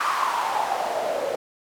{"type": "noise with band-pass filter sweep", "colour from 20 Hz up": "white", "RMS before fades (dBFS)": -25, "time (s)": [0, 1.36], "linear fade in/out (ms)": 10, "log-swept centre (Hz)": [1200, 520], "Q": 6.2, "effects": []}